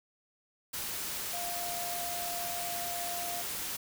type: tone in noise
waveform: sine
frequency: 698.5 Hz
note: F5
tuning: in tune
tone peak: -38 dBFS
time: 1.33-3.42 s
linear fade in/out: 10 ms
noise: white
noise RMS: -37 dBFS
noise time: 0.73-3.77 s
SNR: -4 dB
effects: none